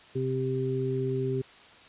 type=harmonic tone; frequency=130.81 Hz; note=C3; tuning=in tune; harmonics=1 / 2 / 3; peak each=-30 / -35 / -29 dBFS; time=0.15-1.42 s; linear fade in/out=10 ms; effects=white hiss -52 dBFS RMS until 1.88 s + resampled to 8000 Hz